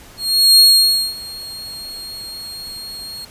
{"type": "tone with ADSR envelope", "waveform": "40% pulse", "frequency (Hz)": 4274, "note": "C8", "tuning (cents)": 36, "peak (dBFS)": -4, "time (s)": [0.17, 3.25], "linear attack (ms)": 420, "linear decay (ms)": 550, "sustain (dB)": -23, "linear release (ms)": 5, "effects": ["pink hiss -42 dBFS RMS until 3.3 s", "resampled to 32000 Hz"]}